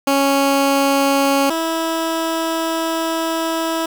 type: tone pair in turn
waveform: 15% pulse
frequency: 276.6 / 326.5 Hz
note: C#4 / E4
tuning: -4 / -17 cents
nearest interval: minor third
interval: 287 cents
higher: second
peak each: -7 / -12 dBFS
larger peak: first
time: 0.07-1.5 / 1.5-3.86 s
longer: second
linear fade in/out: 5 ms
effects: 7-bit